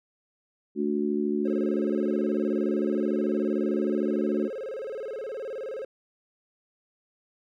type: harmonic tone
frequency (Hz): 73.42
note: D2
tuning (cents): 0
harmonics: 3 / 4 / 5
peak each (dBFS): -28 / -29 / -28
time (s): 0.75-4.5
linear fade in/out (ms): 50
type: tone with vibrato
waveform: triangle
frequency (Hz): 480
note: B4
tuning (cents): -49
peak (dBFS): -30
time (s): 1.45-5.85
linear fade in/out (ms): 5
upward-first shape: square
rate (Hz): 19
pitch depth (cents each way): 190
effects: none